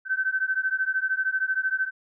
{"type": "beating tone pair", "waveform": "sine", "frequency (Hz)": [1529, 1542], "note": ["G6", "G6"], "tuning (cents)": [-44, -29], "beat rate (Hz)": 13, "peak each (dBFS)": -26, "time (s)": [0.05, 1.91], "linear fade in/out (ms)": 50, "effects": []}